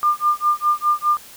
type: tone with tremolo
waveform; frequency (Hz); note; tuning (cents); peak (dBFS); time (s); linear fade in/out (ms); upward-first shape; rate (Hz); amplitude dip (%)
sine; 1200; D6; +37; -12; 0.03-1.17; 0; sine; 4.9; 100
effects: white hiss -42 dBFS RMS until 1.36 s